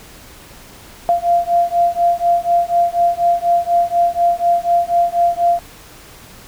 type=beating tone pair; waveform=sine; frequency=690 / 694.1 Hz; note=F5 / F5; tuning=-21 / -11 cents; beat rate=4.1 Hz; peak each=-15 dBFS; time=1.09-5.59 s; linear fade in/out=0 ms; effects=pink hiss -40 dBFS RMS until 6.47 s